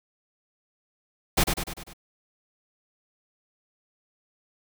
pink noise with echo, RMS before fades -20 dBFS, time 1.37-1.44 s, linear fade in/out 10 ms, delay 99 ms, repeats 5, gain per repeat -5 dB, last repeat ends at 1.935 s, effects none

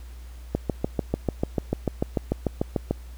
click train, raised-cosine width 2 ms, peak -9 dBFS, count 17, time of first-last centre 0.55-2.91 s, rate 6.78 Hz, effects added 60 Hz sine -38 dBFS peak until 3.17 s + pink hiss -54 dBFS RMS until 3.17 s

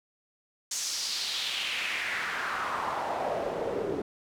pink noise with band-pass filter sweep, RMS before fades -32 dBFS, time 0.71-4.02 s, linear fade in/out 5 ms, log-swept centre 6700 to 360 Hz, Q 2.7, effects none

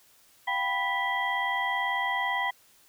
sine tone cluster, 706 / 784 / 986 / 1971 / 3215 Hz, F5 / G5 / B5 / B6 / G7, +19 / 0 / -3 / -4 / +43 cents, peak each -38 / -32 / -31 / -29 / -38 dBFS, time 0.47-2.51 s, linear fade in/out 10 ms, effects white hiss -60 dBFS RMS until 2.88 s

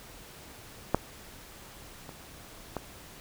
clicks, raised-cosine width 1 ms, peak -8 / -29 / -18 dBFS, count 3, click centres 0.946 / 2.092 / 2.767 s, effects pink hiss -49 dBFS RMS until 3.2 s

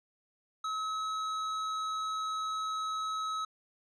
sine tone with hard clipping, 1286 Hz, E6, 43 cents flat, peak -34 dBFS, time 0.64-3.45 s, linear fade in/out 5 ms, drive 12 dB, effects low-pass 7000 Hz 12 dB/octave

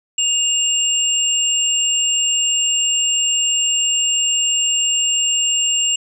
sine tone pair together, 2826 / 7521 Hz, F7 / A#8, +20 / +14 cents, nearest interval octave + perfect fourth, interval 1694 cents, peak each -17 / -18 dBFS, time 0.18-5.96 s, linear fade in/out 5 ms, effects none

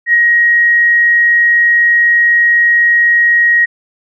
sine tone with ADSR envelope, 1888 Hz, A#6, 22 cents sharp, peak -4 dBFS, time 0.06-3.66 s, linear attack 75 ms, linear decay 16 ms, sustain -2 dB, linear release 18 ms, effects none

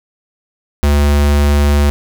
square tone, 72.4 Hz, D2, 24 cents flat, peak -9 dBFS, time 0.83-1.9 s, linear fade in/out 0 ms, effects none

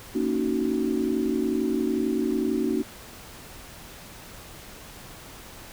sine chord, D# minor seventh, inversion second, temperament just, 233.3 / 280 / 311.1 / 373.4 Hz, A#3 / C#4 / D#4 / F#4, +2 / +18 / 0 / +16 cents, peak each -28 dBFS, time 0.14-2.83 s, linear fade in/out 20 ms, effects pink hiss -44 dBFS RMS until 5.72 s

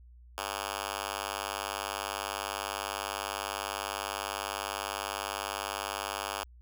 5% pulse tone with high-pass filter, 100 Hz, G2, 35 cents sharp, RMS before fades -36 dBFS, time 0.38-6.44 s, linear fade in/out 0 ms, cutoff 710 Hz, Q 0.58, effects added 60 Hz sine -51 dBFS peak until 6.61 s

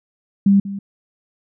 sine tone with echo, 198.3 Hz, G3, 20 cents sharp, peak -9 dBFS, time 0.46-0.6 s, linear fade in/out 5 ms, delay 190 ms, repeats 1, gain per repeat -15 dB, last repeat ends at 0.79 s, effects none

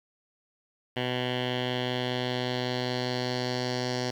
10% pulse tone with low-pass filter sweep, 125.1 Hz, B2, 23 cents sharp, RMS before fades -30 dBFS, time 0.96-4.11 s, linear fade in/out 10 ms, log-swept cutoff 2900 to 5100 Hz, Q 3.4, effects 9-bit

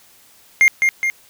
triangle tone with echo, 2119 Hz, C7, 21 cents sharp, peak -6 dBFS, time 0.61-0.68 s, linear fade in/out 0 ms, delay 210 ms, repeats 2, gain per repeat -4 dB, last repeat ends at 1.1 s, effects white hiss -50 dBFS RMS until 1.29 s

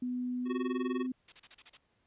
sine tone with pitch glide, 248.7 to 255.8 Hz, B3 to C4, +12 to -39 cents, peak -32 dBFS, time 0.02-1.12 s, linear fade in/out 5 ms, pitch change +49 cents, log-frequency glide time 0.43-0.55 s
square tone with tremolo, 370 Hz, F#4, in tune, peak -32 dBFS, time 0.45-1.07 s, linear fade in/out 50 ms, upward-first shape sine, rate 20 Hz, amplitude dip 100%
blue noise bursts, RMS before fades -43 dBFS, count 7, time 1.28-1.772 s, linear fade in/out 5 ms, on 42 ms, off 33 ms
effects pink hiss -74 dBFS RMS until 2.06 s + resampled to 8000 Hz

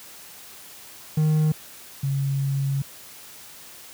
triangle / sine tone pair in turn, 154.6 / 137.73 Hz, D#3 / C#3, -11 / -11 cents, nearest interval major second, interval 200 cents, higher first, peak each -15 / -21 dBFS, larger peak first, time 1.17-1.52 / 2.03-2.82 s, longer second, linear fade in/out 5 ms, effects white hiss -44 dBFS RMS until 3.93 s + high-pass 60 Hz 12 dB/octave

